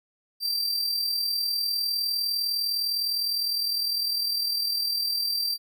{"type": "tone with amplitude modulation", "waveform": "45% pulse", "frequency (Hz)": 4699, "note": "D8", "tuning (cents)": 0, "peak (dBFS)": -22, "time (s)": [0.4, 5.58], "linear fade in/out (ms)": 50, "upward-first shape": "sine", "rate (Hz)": 39.8, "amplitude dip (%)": 45, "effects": []}